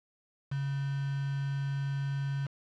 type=tone with quantisation; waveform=sine; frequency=138.59 Hz; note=C#3; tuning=in tune; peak=-30 dBFS; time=0.51-2.47 s; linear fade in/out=10 ms; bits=7; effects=low-pass 4000 Hz 12 dB/octave